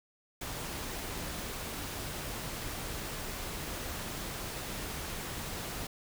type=noise; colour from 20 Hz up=pink; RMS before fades=-39 dBFS; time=0.41-5.87 s; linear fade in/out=5 ms; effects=none